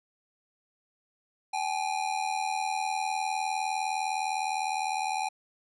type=ring-modulated tone; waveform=square; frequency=812 Hz; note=G#5; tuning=39 cents flat; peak=-26 dBFS; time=1.53-5.29 s; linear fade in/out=10 ms; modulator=39.9 Hz; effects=resampled to 24000 Hz